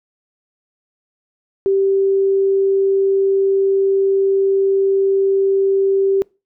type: tone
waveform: sine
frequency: 390 Hz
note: G4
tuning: 9 cents flat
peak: -12 dBFS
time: 1.66-6.22 s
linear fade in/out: 0 ms
effects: noise-tail reverb RT60 0.3 s tail -26 dB re dry